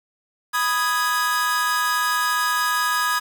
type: chord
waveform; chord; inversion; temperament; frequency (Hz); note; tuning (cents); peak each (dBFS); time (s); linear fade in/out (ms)
45% pulse; G# minor; first; equal; 987.8 / 1244.5 / 1661.2; B5 / D#6 / G#6; 0 / 0 / 0; -26 / -23 / -23; 0.53-3.2; 20
effects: 8-bit